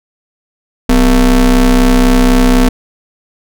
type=ring-modulated tone; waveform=square; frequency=110 Hz; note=A2; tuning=in tune; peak=-3 dBFS; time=0.89-2.69 s; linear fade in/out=5 ms; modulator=142 Hz; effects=none